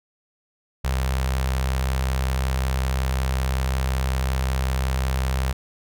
sawtooth tone with notch filter, 65.41 Hz, C2, in tune, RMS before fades -23 dBFS, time 0.84-5.53 s, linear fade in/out 10 ms, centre 290 Hz, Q 0.7, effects none

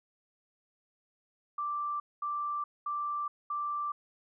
sine tone bursts, 1174.7 Hz, D6, in tune, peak -31 dBFS, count 4, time 1.58-3.92 s, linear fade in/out 5 ms, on 420 ms, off 220 ms, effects none

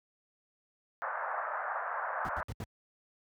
white band-pass noise, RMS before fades -36 dBFS, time 1.02-2.43 s, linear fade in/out 0 ms, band 580 to 1600 Hz, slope 48 dB/octave
brown noise bursts, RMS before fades -37 dBFS, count 4, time 2.25-2.639 s, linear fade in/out 0 ms, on 38 ms, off 79 ms
effects high-pass 60 Hz 12 dB/octave

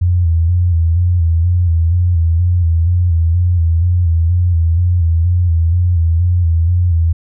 sine tone with vibrato, 85.5 Hz, F2, 36 cents flat, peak -9 dBFS, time 0.01-7.13 s, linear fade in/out 10 ms, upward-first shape square, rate 2.1 Hz, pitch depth 60 cents each way, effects none

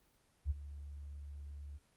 sine tone with ADSR envelope, 71.9 Hz, D2, 36 cents flat, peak -29 dBFS, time 0.45-1.79 s, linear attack 53 ms, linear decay 25 ms, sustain -16 dB, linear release 30 ms, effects pink hiss -72 dBFS RMS until 1.96 s + Opus 24 kbps

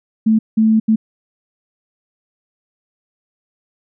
sine tone bursts at uneven times, 220 Hz, A3, in tune, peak -9 dBFS, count 3, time 0.26-0.39 / 0.57-0.8 / 0.88-0.96 s, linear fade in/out 10 ms, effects none

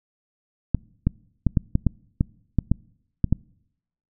clicks, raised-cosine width 5 ms, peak -6 dBFS, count 11, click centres 0.747 / 1.07 / 1.467 / 1.572 / 1.754 / 1.867 / 2.209 / 2.587 / 2.716 / 3.243 / 3.326 s, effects noise-tail reverb RT60 0.8 s tail -26 dB re dry

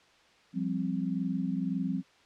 sine chord, F suspended second, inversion none, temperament just, 174.61 / 196.44 / 261.9 Hz, F3 / G3 / C4, 0 / +4 / +2 cents, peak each -33 dBFS, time 0.53-2.03 s, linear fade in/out 50 ms, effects white hiss -61 dBFS RMS until 2.25 s + low-pass 4000 Hz 12 dB/octave

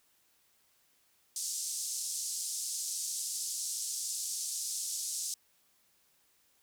white band-pass noise, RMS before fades -37 dBFS, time 1.36-5.34 s, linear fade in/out 2 ms, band 5200 to 9100 Hz, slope 24 dB/octave, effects white hiss -70 dBFS RMS until 6.62 s

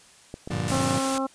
clicks, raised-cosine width 2 ms, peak -21 dBFS, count 7, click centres 0.341 / 0.475 / 0.506 / 0.584 / 0.701 / 0.744 / 0.78 s
35% pulse chord, G minor seventh, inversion none, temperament just, 98 / 117.6 / 147 / 176.4 Hz, G2 / Bb2 / D3 / F3, 0 / +16 / +2 / +18 cents, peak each -30 dBFS, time 0.5-0.99 s, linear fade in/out 10 ms
white noise, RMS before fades -30 dBFS, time 0.68-1.18 s, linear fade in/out 0 ms
harmonic tone, 267.5 Hz, C4, 38 cents sharp, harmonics 1 / 2 / 3 / 4 / 5, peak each -27 / -30 / -32 / -33 / -34 dBFS, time 0.71-1.27 s, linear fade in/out 10 ms
effects white hiss -53 dBFS RMS until 1.34 s + resampled to 22050 Hz

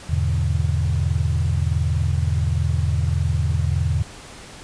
sine chord, E dominant seventh, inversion none, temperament equal, 82.41 / 103.83 / 123.47 / 146.83 Hz, E2 / G#2 / B2 / D3, 0 / 0 / 0 / 0 cents, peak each -20 / -25 / -25 / -25 dBFS, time 0.09-4.03 s, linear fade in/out 10 ms, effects pink hiss -40 dBFS RMS until 4.63 s + resampled to 22050 Hz

